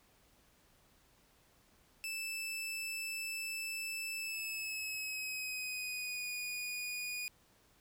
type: tone with pitch glide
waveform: sawtooth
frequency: 2637 to 2460 Hz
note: E7 to D#7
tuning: 0 to -20 cents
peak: -35 dBFS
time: 2.04-7.28 s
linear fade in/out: 0 ms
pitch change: -120 cents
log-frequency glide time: 4.16-6.29 s
effects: pink hiss -68 dBFS RMS until 7.8 s